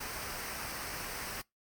pink noise with comb filter, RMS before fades -40 dBFS, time 0-1.42 s, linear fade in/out 10 ms, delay 0.28 ms, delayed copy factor -0.55, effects noise-tail reverb RT60 0.2 s tail -26 dB re dry + MP3 96 kbps

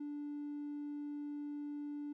triangle tone, 292.1 Hz, D4, 9 cents flat, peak -37 dBFS, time 0-2.13 s, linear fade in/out 10 ms, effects tanh soft clip ceiling -36 dBFS

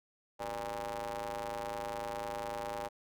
sawtooth ring-modulated tone, 110 Hz, A2, in tune, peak -30 dBFS, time 0.39-2.89 s, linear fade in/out 20 ms, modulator 702 Hz, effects none

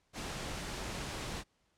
pink noise, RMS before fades -40 dBFS, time 0.13-1.44 s, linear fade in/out 50 ms, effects pink hiss -75 dBFS RMS until 1.77 s + low-pass 8000 Hz 12 dB/octave

